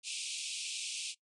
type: band-pass noise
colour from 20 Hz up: pink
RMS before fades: -40 dBFS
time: 0.03-1.15 s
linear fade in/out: 50 ms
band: 2400 to 9600 Hz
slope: 96 dB/octave
effects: noise-tail reverb RT60 0.1 s tail -19 dB re dry